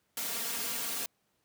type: noise with comb filter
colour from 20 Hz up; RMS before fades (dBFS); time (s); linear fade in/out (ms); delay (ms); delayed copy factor
white; -35; 0.17-1.06; 2; 4.3; +0.9
effects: pink hiss -75 dBFS RMS until 1.44 s + high-pass 100 Hz 12 dB/octave